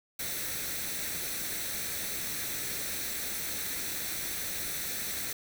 white noise with comb filter, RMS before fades -35 dBFS, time 0.19-5.33 s, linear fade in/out 5 ms, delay 0.5 ms, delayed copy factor +0.55, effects none

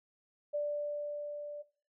sine tone with level ramp, 587.3 Hz, D5, in tune, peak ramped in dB -30 to -40 dBFS, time 0.53-1.63 s, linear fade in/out 20 ms, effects noise-tail reverb RT60 0.4 s tail -17 dB re dry

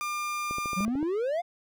30% pulse tone, 1200 Hz, D6, 37 cents sharp, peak -27 dBFS, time 0.01-0.85 s, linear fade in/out 0 ms
click train, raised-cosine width 2 ms, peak -24 dBFS, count 8, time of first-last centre 0.51-1.029 s, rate 13.5 Hz
triangle exponential sweep, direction up, 177.5 to 727 Hz, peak -24 dBFS, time 0.76-1.42 s, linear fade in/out 20 ms
effects none

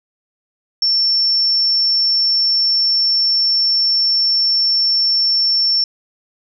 sine tone, 5420 Hz, E8, 47 cents sharp, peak -12 dBFS, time 0.82-5.84 s, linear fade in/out 2 ms, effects none

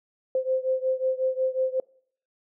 sine beating tone pair, 518 / 523.5 Hz, C5 / C5, -17 / +1 cents, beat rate 5.5 Hz, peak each -25 / -27 dBFS, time 0.35-1.8 s, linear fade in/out 2 ms, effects noise-tail reverb RT60 0.6 s tail -25 dB re dry

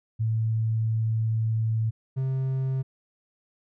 sine / triangle tone pair in turn, 111.5 / 132.3 Hz, A2 / C3, +23 / +20 cents, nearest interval minor third, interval 297 cents, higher second, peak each -22 dBFS, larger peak neither, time 0.19-1.91 / 2.16-2.83 s, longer first, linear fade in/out 20 ms, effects none

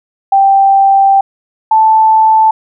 sine tone pair in turn, 784 / 878.4 Hz, G5 / A5, 0 / -3 cents, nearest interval major second, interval 197 cents, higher second, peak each -4 dBFS, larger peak neither, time 0.32-1.21 / 1.71-2.51 s, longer first, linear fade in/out 5 ms, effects none

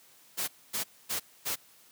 white noise bursts, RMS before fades -32 dBFS, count 4, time 0.37-1.56 s, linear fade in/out 20 ms, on 110 ms, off 250 ms, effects white hiss -59 dBFS RMS until 1.91 s + high-pass 100 Hz 12 dB/octave

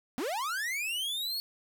45% pulse linear sweep, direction up, 218.5 to 4435 Hz, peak -31 dBFS, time 0.18-1.4 s, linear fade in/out 0 ms, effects none

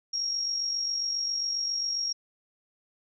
sine tone with amplitude modulation, 5588 Hz, F8, in tune, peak -25 dBFS, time 0.13-2.13 s, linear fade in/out 10 ms, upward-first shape sine, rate 47.4 Hz, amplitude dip 45%, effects none

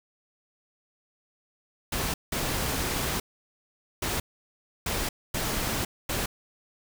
pink noise bursts at uneven times, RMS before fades -29 dBFS, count 6, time 1.92-2.14 / 2.32-3.2 / 4.02-4.2 / 4.86-5.09 / 5.34-5.85 / 6.09-6.26 s, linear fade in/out 5 ms, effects none

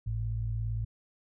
sine tone pair together, 52.27 / 110 Hz, G#1 / A2, +12 / 0 cents, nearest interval octave + minor second, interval 1288 cents, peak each -34 / -31 dBFS, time 0.06-0.85 s, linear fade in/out 10 ms, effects none

